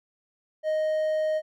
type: tone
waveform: triangle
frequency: 622.3 Hz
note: D#5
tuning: in tune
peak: -21 dBFS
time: 0.63-1.42 s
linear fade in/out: 50 ms
effects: none